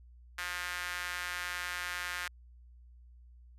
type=tone with high-pass filter; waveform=sawtooth; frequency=178 Hz; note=F3; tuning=33 cents sharp; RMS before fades=-38 dBFS; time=0.38-2.28 s; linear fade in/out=5 ms; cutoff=1600 Hz; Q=2.3; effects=added 60 Hz sine -53 dBFS peak until 3.58 s + resampled to 32000 Hz